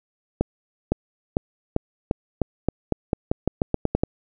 accelerating click train, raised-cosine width 2 ms, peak -6 dBFS, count 16, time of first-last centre 0.41-4.035 s, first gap 510 ms, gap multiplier 0.88, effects none

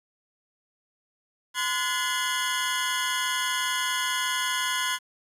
25% pulse tone cluster, 1024 / 1453 / 1715 / 3291 Hz, C6 / F#6 / A6 / G#7, -38 / -32 / -45 / -16 cents, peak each -25 / -27 / -29 / -29 dBFS, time 1.54-4.99 s, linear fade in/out 50 ms, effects resampled to 32000 Hz + 9-bit

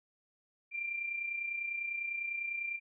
sine tone with amplitude modulation, 2373 Hz, D7, 17 cents sharp, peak -32 dBFS, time 0.71-2.8 s, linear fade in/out 50 ms, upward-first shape sine, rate 30 Hz, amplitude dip 55%, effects none

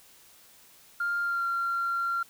sine tone with pitch glide, 1400 to 1377.5 Hz, F6 to F6, +4 to -24 cents, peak -25 dBFS, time 1-2.23 s, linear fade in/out 5 ms, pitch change -28 cents, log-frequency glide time 1.22-1.44 s, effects tanh soft clip ceiling -22 dBFS + white hiss -56 dBFS RMS until 2.29 s

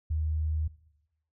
sine tone, 77.78 Hz, D#2, in tune, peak -26 dBFS, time 0.1-0.68 s, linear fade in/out 10 ms, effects noise-tail reverb RT60 0.9 s tail -19 dB re dry

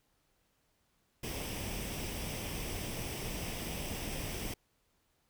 pink noise with comb filter, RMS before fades -39 dBFS, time 1.23-4.54 s, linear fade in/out 5 ms, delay 0.36 ms, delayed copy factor +0.55, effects pink hiss -75 dBFS RMS until 5.29 s

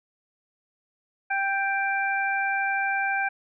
harmonic tone, 786 Hz, G5, 4 cents sharp, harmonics 1 / 2 / 3, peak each -27 / -26 / -30 dBFS, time 1.3-3.29 s, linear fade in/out 10 ms, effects none

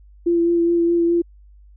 sine tone with vibrato, 340.6 Hz, F4, 43 cents flat, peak -14 dBFS, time 0.26-1.22 s, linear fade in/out 10 ms, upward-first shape sine, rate 4.8 Hz, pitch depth 16 cents each way, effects added 50 Hz sine -44 dBFS peak until 1.76 s

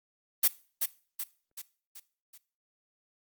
blue noise with echo, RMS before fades -22 dBFS, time 0.43-0.48 s, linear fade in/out 10 ms, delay 380 ms, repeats 5, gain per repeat -6 dB, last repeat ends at 2.38 s, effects noise-tail reverb RT60 0.4 s tail -19 dB re dry + Opus 32 kbps

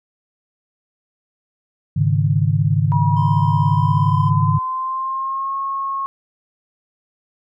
sine chord, Ab suspended fourth, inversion none, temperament equal, 103.83 / 138.59 / 155.56 Hz, Ab2 / Db3 / Eb3, 0 / 0 / 0 cents, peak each -18 dBFS, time 1.96-4.59 s, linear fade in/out 10 ms
sine tone with pitch glide, 965 to 1089.5 Hz, B5 to C#6, -40 to -30 cents, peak -20 dBFS, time 2.92-6.06 s, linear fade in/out 0 ms, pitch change +210 cents, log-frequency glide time 3.55-5.56 s
triangle tone, 1036 Hz, C6, 17 cents flat, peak -25 dBFS, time 3.16-4.3 s, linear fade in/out 10 ms
effects none

